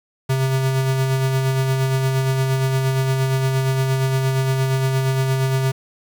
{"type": "tone with tremolo", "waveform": "square", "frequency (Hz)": 132.6, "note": "C3", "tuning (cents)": 23, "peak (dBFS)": -16, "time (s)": [0.29, 5.72], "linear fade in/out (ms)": 10, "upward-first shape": "sine", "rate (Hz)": 8.6, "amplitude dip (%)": 35, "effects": ["7-bit"]}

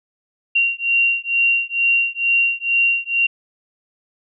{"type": "beating tone pair", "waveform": "sine", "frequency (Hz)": [2758, 2760.2], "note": ["F7", "F7"], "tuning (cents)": [-22, -21], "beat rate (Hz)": 2.2, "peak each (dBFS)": -18, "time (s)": [0.55, 3.27], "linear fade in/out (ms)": 10, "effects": []}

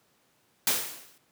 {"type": "noise with exponential decay", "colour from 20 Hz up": "white", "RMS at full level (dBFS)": -22, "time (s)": [0.67, 1.18], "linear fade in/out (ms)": 2, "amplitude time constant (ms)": 110, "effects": ["pink hiss -67 dBFS RMS until 1.31 s", "high-pass 150 Hz 12 dB/octave"]}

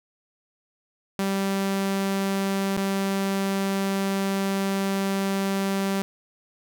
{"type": "tone with dropouts", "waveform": "sawtooth", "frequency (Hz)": 195.3, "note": "G3", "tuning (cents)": -6, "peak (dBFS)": -19, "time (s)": [1.19, 6.02], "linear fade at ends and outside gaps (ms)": 0, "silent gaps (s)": [2.766, 2.775], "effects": []}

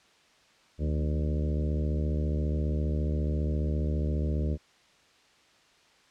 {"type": "harmonic tone with a mistuned harmonic", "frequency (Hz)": 74.7, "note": "D2", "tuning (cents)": 30, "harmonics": [1, 2, 3, 4, 5, 6, 7, 8], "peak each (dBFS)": [-27, -33, -37, -39, -41, -43, -44, -45], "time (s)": [0.78, 4.58], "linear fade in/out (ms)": 50, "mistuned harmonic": 2, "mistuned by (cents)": 73, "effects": ["white hiss -61 dBFS RMS until 6.1 s", "low-pass 5000 Hz 12 dB/octave"]}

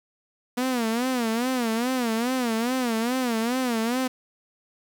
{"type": "tone with vibrato", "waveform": "sawtooth", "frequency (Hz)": 240.4, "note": "B3", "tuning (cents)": -46, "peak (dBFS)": -19, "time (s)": [0.57, 4.08], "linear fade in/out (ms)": 10, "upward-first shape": "sine", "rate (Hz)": 2.4, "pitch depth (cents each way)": 140, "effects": ["8-bit"]}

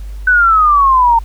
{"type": "exponential sweep", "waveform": "sine", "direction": "down", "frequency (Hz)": [1519, 908], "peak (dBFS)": -6, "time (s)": [0.27, 1.19], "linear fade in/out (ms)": 5, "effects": ["added 50 Hz sine -23 dBFS peak until 1.24 s", "pink hiss -46 dBFS RMS until 1.24 s"]}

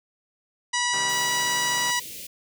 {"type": "harmonic tone", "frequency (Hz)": 974, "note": "B5", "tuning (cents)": -24, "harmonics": [1, 2, 3, 4, 5, 6, 7, 8, 9], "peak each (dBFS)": [-28, -27, -31, -32, -33, -31, -36, -37, -36], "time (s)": [0.73, 2], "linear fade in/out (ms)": 10}
{"type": "chord", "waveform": "5% pulse", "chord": "C minor", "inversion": "none", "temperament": "equal", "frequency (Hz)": [130.81, 155.56, 196], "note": ["C3", "Eb3", "G3"], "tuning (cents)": [0, 0, 0], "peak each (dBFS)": -29, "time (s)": [0.93, 1.91], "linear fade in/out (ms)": 5}
{"type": "band-stop noise", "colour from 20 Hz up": "white", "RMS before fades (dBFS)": -38, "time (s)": [1.09, 2.27], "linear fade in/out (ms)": 5, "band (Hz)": [570, 2100], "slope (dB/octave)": 48}
{"effects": []}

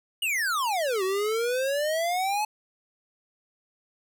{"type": "exponential two-way sweep", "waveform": "square", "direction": "down then up", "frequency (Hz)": [2960, 370, 863], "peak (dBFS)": -25, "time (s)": [0.22, 2.45], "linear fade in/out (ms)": 5, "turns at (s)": 1.03, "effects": []}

